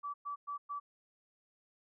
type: tone bursts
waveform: sine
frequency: 1153 Hz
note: D6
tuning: 32 cents flat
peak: -37 dBFS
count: 4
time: 0.03-0.8 s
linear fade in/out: 20 ms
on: 110 ms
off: 110 ms
effects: none